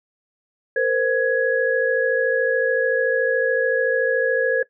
sine tone cluster, 464.3 / 518 / 1672 Hz, A#4 / C5 / G#6, -7 / -17 / +11 cents, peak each -21 dBFS, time 0.76-4.63 s, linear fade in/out 5 ms, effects noise-tail reverb RT60 0.1 s tail -18 dB re dry

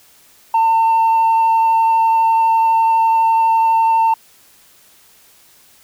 sine tone with vibrato, 902 Hz, A5, 43 cents sharp, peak -8 dBFS, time 0.54-4.14 s, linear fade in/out 5 ms, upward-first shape sine, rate 12 Hz, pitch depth 8 cents each way, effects tanh soft clip ceiling -9 dBFS + white hiss -49 dBFS RMS until 5.83 s

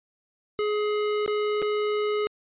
square tone with dropouts, 420.3 Hz, G#4, 21 cents sharp, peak -24 dBFS, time 0.59-2.27 s, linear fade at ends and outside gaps 0 ms, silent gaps 1.262-1.278 / 1.618-1.624 s, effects resampled to 8000 Hz

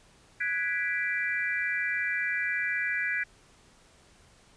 sine chord, G# half-diminished seventh, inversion third, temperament equal, 1480 / 1661.2 / 1975.5 / 2349 Hz, F#6 / G#6 / B6 / D7, 0 / 0 / 0 / 0 cents, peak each -36 / -31 / -31 / -34 dBFS, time 0.4-3.24 s, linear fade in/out 10 ms, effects pink hiss -59 dBFS RMS until 4.56 s + resampled to 22050 Hz

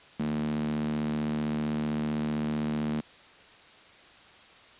sawtooth tone with high-pass filter, 75.6 Hz, D#2, 49 cents flat, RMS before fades -30 dBFS, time 0.19-3.01 s, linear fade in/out 10 ms, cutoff 200 Hz, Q 9.8, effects white hiss -53 dBFS RMS until 4.79 s + resampled to 8000 Hz

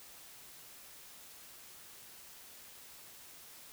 silence, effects white hiss -54 dBFS RMS until 3.72 s

